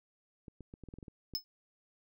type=clicks; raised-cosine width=3 ms; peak=-35 dBFS; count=10; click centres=0.482 / 0.607 / 0.739 / 0.837 / 0.887 / 0.939 / 0.986 / 1.028 / 1.082 / 1.337 s
type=tone with exponential decay; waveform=square; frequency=5210 Hz; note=E8; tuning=21 cents flat; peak=-28 dBFS; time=1.35-1.44 s; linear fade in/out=0 ms; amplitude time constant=18 ms
effects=none